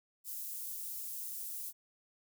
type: high-pass noise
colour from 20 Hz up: white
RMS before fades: -42 dBFS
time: 0.24-1.73 s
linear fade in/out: 50 ms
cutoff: 10000 Hz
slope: 12 dB/octave
effects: none